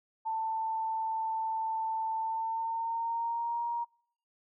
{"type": "tone with pitch glide", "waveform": "sine", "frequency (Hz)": [889, 941.9], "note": ["A5", "A#5"], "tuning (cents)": [18, 18], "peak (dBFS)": -30, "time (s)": [0.25, 3.85], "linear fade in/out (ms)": 20, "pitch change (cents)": 100, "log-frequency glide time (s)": [2.18, 3.63], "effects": ["noise-tail reverb RT60 0.6 s tail -26 dB re dry"]}